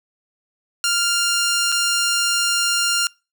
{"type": "tone with dropouts", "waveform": "10% pulse", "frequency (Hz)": 1396.9, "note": "F6", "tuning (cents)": 0, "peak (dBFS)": -9, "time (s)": [0.84, 3.07], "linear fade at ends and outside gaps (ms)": 1, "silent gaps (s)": [1.719, 1.723], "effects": ["noise-tail reverb RT60 0.3 s tail -26 dB re dry"]}